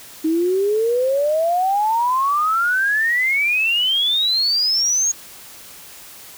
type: exponential sweep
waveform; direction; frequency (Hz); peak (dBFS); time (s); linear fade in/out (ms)
sine; up; 311.1 to 6680; -15; 0.24-5.12; 10
effects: white hiss -40 dBFS RMS until 6.37 s